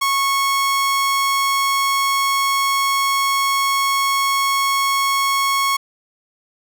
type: tone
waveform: sawtooth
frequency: 1100 Hz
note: C#6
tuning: 14 cents flat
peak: -12 dBFS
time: 0.01-5.77 s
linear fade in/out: 10 ms
effects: none